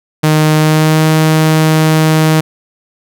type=tone with pitch glide; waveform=sawtooth; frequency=154.6 to 157.3 Hz; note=D#3 to D#3; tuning=-11 to +19 cents; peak=-3 dBFS; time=0.23-2.41 s; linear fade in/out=10 ms; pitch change=+30 cents; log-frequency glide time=0.56-1.05 s; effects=none